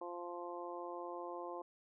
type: harmonic tone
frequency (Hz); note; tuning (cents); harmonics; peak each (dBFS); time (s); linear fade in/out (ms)
174.61; F3; 0; 2 / 3 / 4 / 5 / 6; -47 / -48 / -50 / -50 / -49; 0.01-1.62; 5
effects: none